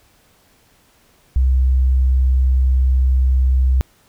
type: tone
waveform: sine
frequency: 64.6 Hz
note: C2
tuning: 21 cents flat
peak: -11 dBFS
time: 1.36-3.81 s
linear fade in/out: 0 ms
effects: pink hiss -55 dBFS RMS until 4.08 s